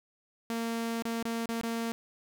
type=tone with dropouts; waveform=sawtooth; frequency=229.8 Hz; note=A#3; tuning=25 cents flat; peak=-27 dBFS; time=0.5-1.92 s; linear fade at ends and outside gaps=0 ms; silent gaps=1.023-1.053 / 1.227-1.253 / 1.458-1.49 / 1.612-1.634 s; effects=none